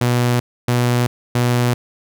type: tone bursts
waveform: sawtooth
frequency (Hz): 121.9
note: B2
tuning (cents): -22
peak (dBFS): -10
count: 3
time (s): 0.01-1.74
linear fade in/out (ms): 5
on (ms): 390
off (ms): 280
effects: none